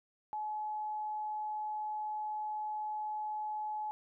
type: tone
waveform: sine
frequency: 852 Hz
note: G#5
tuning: 44 cents sharp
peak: -35 dBFS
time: 0.33-3.91 s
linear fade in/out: 0 ms
effects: none